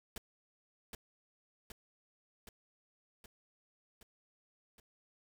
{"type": "noise with echo", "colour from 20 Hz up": "pink", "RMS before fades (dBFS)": -43, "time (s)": [0.16, 0.18], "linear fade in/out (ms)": 2, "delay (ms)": 770, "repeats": 6, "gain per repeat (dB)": -3, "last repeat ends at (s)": 4.8, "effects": []}